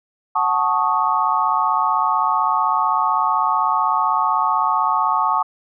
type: chord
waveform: sine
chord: D# half-diminished seventh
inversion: first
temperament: equal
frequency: 740 / 880 / 1108.7 / 1244.5 Hz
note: F#5 / A5 / C#6 / D#6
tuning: 0 / 0 / 0 / 0 cents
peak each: -24 / -20 / -19 / -22 dBFS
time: 0.35-5.43 s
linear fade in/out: 10 ms
effects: none